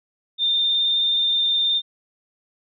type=tone with vibrato; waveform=sine; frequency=3612 Hz; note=A7; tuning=45 cents sharp; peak=-17 dBFS; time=0.38-1.82 s; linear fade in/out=50 ms; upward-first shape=square; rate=19 Hz; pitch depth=13 cents each way; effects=none